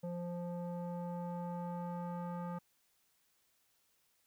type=tone with low-pass filter sweep; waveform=square; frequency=174.61 Hz; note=F3; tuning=in tune; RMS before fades=-41 dBFS; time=0.03-2.59 s; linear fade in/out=10 ms; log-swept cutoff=630 to 1100 Hz; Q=2.8; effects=white hiss -75 dBFS RMS until 4.26 s